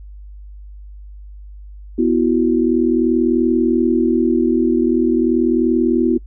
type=chord; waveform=sine; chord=B suspended fourth; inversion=none; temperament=equal; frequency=246.9 / 329.6 / 370 Hz; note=B3 / E4 / F#4; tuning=0 / 0 / 0 cents; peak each=-16 / -16 / -18 dBFS; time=1.98-6.18 s; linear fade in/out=10 ms; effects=noise-tail reverb RT60 0.1 s tail -23 dB re dry + added 50 Hz sine -33 dBFS peak until 6.26 s